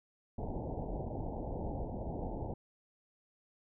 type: low-pass noise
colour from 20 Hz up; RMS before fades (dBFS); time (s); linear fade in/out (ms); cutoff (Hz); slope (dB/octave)
pink; -39; 0.38-2.54; 5; 890; 96
effects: none